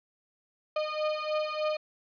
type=beating tone pair; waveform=35% pulse; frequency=611 / 614.3 Hz; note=D#5 / D#5; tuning=-32 / -22 cents; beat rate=3.3 Hz; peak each=-30 dBFS; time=0.76-1.77 s; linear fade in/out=5 ms; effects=resampled to 11025 Hz + 11-bit